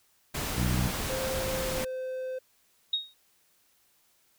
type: noise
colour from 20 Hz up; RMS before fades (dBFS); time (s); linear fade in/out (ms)
pink; -33; 0.34-1.85; 10
type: harmonic tone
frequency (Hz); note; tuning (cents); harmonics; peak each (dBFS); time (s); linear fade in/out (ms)
61.74; B1; 0; 1 / 2 / 3 / 4 / 5; -30 / -29 / -31 / -39 / -39; 0.55-0.92; 50
type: tone with pitch glide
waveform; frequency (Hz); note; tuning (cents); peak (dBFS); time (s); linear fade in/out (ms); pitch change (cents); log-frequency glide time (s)
triangle; 523.3 to 516.1; C5 to C5; 0 to -24; -30; 1.09-2.39; 10; -24; 1.6-1.87
type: tone with exponential decay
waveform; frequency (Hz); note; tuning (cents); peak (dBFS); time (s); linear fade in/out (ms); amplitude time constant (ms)
sine; 3752; A#7; +11; -22; 2.93-3.14; 5; 45
effects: white hiss -67 dBFS RMS until 4.38 s